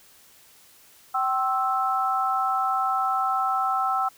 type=tone cluster; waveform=sine; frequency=770 / 1062 / 1316 Hz; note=G5 / C6 / E6; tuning=-31 / +25 / -3 cents; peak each=-25 / -31 / -24 dBFS; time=1.14-4.09 s; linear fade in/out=10 ms; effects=white hiss -54 dBFS RMS until 4.17 s